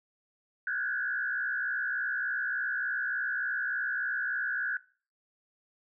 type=tone with frequency modulation; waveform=sine; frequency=1568 Hz; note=G6; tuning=in tune; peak=-29 dBFS; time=0.67-4.77 s; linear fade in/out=2 ms; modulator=63.4 Hz; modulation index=1.8; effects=noise-tail reverb RT60 0.4 s tail -20 dB re dry